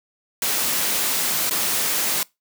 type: noise with dropouts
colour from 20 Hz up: white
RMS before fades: -22 dBFS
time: 0.42-2.23 s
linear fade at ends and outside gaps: 1 ms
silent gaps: 1.496-1.509 s
effects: noise-tail reverb RT60 0.2 s tail -23 dB re dry + high-pass 150 Hz 12 dB/octave